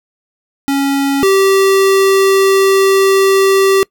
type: tone pair in turn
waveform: square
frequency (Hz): 277.2 / 388.3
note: C#4 / G4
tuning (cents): 0 / -16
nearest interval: tritone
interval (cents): 584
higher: second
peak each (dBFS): -12 / -8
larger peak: second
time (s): 0.68-1.23 / 1.23-3.83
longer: second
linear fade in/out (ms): 0
effects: noise-tail reverb RT60 0.1 s tail -24 dB re dry